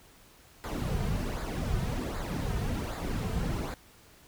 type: noise with flanger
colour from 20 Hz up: brown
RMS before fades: -32 dBFS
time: 0.64-3.74 s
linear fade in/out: 0 ms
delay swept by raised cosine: 0.34 to 3.64 ms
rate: 1.3 Hz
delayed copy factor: -0.65
effects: pink hiss -57 dBFS RMS until 4.27 s